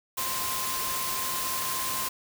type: tone in noise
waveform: sine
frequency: 1046.5 Hz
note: C6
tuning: in tune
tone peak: -34 dBFS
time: 0.17-2.09 s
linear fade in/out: 10 ms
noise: white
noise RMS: -31 dBFS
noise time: 0.17-2.09 s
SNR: -6 dB
effects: none

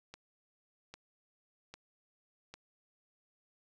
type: click train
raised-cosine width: 0.2 ms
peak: -30 dBFS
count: 4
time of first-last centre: 0.14-2.54 s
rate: 1.25 Hz
effects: none

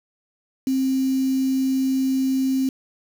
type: tone with quantisation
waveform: sine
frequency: 264.4 Hz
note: C4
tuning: 18 cents sharp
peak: -18 dBFS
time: 0.67-2.69 s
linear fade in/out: 2 ms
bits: 6
effects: none

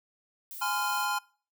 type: noise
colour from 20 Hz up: violet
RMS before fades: -42 dBFS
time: 0.51-1.05 s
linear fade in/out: 0 ms
type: chord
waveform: square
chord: F minor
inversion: first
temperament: equal with one note detuned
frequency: 830.6 / 1026.2 / 1396.9 Hz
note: Ab5 / C6 / F6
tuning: 0 / -34 / 0 cents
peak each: -33 dBFS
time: 0.61-1.19 s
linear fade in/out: 10 ms
effects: noise-tail reverb RT60 0.4 s tail -23 dB re dry

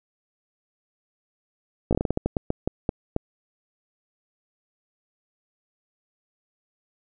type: slowing click train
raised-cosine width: 2 ms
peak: -9 dBFS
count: 14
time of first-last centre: 1.91-3.164 s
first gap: 17 ms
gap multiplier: 1.26
effects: none

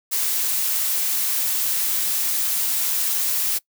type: noise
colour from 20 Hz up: blue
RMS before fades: -22 dBFS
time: 0.11-3.59 s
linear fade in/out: 20 ms
effects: noise-tail reverb RT60 0.1 s tail -22 dB re dry

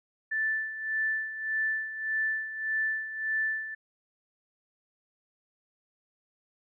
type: tone with tremolo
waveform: sine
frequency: 1760 Hz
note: A6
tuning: in tune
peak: -25 dBFS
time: 0.31-3.75 s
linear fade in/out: 10 ms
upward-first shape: sine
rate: 1.7 Hz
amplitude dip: 70%
effects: none

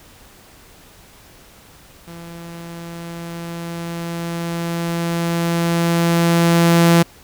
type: tone with level ramp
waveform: sawtooth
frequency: 169.1 Hz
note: E3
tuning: 44 cents sharp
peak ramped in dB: -30 to -5 dBFS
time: 2.07-7.03 s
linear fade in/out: 10 ms
effects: pink hiss -46 dBFS RMS until 7.23 s

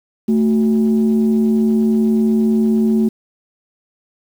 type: tone pair together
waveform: sine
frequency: 221.1 / 371.3 Hz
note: A3 / F#4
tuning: +9 / +6 cents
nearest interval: major sixth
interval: 897 cents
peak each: -11 / -19 dBFS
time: 0.28-3.09 s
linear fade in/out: 10 ms
effects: tanh soft clip ceiling -6 dBFS + 7-bit

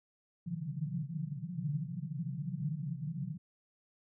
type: band-pass noise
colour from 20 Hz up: pink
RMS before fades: -38 dBFS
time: 0.46-3.38 s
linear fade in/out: 10 ms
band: 130 to 180 Hz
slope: 96 dB/octave
effects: none

